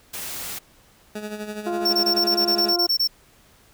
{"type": "noise", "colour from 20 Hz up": "white", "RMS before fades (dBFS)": -32, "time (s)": [0.13, 0.59], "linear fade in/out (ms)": 10}
{"type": "tone with tremolo", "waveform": "20% pulse", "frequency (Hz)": 211, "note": "G#3", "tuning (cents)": 28, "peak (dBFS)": -23, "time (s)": [1.15, 2.73], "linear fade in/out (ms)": 5, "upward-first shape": "sine", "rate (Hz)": 12, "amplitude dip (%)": 60}
{"type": "harmonic tone", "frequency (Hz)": 349.2, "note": "F4", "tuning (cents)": 0, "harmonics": [1, 2, 3, 4], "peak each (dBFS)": [-25, -28, -38, -39], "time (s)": [1.66, 2.87], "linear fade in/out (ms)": 10}
{"type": "tone bursts", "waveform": "square", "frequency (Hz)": 5430, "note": "F8", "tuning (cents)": -50, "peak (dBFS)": -18, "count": 12, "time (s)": [1.85, 3.076], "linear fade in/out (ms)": 10, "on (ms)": 82, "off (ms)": 22}
{"effects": ["pink hiss -55 dBFS RMS until 3.73 s"]}